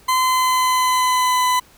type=tone with pitch glide; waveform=40% pulse; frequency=1027 to 1003 Hz; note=C6 to B5; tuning=-33 to +26 cents; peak=-14 dBFS; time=0.08-1.6 s; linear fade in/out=10 ms; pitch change=-41 cents; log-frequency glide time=0.2-1.47 s; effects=pink hiss -50 dBFS RMS until 1.77 s